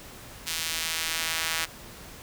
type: tone with high-pass filter sweep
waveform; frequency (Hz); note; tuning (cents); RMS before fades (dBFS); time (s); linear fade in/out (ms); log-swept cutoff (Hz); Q
sawtooth; 162.3; E3; -27; -30; 0.46-1.66; 20; 3200 to 1800; 0.81
effects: pink hiss -45 dBFS RMS until 2.22 s